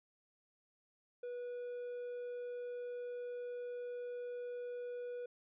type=tone; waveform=triangle; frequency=487.9 Hz; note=B4; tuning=21 cents flat; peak=-39 dBFS; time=1.23-5.26 s; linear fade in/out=5 ms; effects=resampled to 8000 Hz